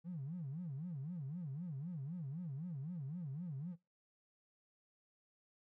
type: tone with vibrato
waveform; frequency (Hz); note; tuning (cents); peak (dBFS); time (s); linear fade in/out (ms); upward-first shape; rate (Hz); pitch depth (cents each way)
triangle; 155.4; D#3; -2; -37; 0.04-3.76; 50; sine; 3.9; 280
effects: noise-tail reverb RT60 0.2 s tail -20 dB re dry + tanh soft clip ceiling -39 dBFS